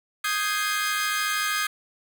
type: chord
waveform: sawtooth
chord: Ab major seventh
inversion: second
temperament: equal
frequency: 1244.5 / 1568 / 1661.2 / 2093 Hz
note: Eb6 / G6 / Ab6 / C7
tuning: 0 / 0 / 0 / 0 cents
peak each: -24 / -27 / -26 / -28 dBFS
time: 0.24-1.67 s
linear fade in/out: 5 ms
effects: none